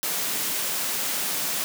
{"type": "high-pass noise", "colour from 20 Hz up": "white", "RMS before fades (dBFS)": -27, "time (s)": [0.03, 1.64], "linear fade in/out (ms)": 0, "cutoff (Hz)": 140, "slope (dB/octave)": 96, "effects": []}